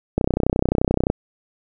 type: click train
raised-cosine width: 2 ms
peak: -4 dBFS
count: 30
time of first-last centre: 0.18-1.101 s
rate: 31.5 Hz
effects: none